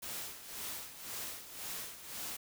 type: noise with tremolo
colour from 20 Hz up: white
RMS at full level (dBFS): -41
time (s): 0.02-2.37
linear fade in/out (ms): 10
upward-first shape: sine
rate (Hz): 1.9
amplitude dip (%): 70
effects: none